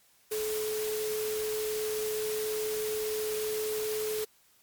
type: tone in noise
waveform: sine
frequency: 430 Hz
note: A4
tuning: 40 cents flat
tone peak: -30 dBFS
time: 0.31-4.25 s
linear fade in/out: 10 ms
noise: white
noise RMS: -38 dBFS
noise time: 0.31-4.25 s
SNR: +5 dB
effects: white hiss -64 dBFS RMS until 4.62 s + MP3 96 kbps